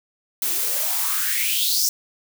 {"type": "noise with high-pass filter sweep", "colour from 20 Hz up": "blue", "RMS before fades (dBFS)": -22, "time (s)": [0.42, 1.89], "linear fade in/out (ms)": 2, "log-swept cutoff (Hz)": [260, 6000], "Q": 5.9, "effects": []}